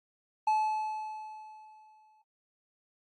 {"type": "tone with exponential decay", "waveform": "triangle", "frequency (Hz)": 863, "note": "A5", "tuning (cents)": -34, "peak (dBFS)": -21, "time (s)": [0.47, 2.22], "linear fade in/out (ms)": 5, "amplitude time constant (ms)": 380, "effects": ["AAC 32 kbps"]}